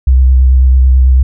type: tone with vibrato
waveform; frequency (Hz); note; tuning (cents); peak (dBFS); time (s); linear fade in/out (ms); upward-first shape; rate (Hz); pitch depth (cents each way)
sine; 64.5; C2; -24; -3; 0.07-1.23; 5; sine; 9.1; 26
effects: none